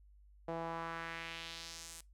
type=tone with band-pass filter sweep; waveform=sawtooth; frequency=165.6 Hz; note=E3; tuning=8 cents sharp; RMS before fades=-44 dBFS; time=0.48-2.01 s; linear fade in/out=5 ms; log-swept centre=610 to 9000 Hz; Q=1.7; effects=noise-tail reverb RT60 0.2 s tail -21 dB re dry + added 50 Hz sine -59 dBFS peak until 2.13 s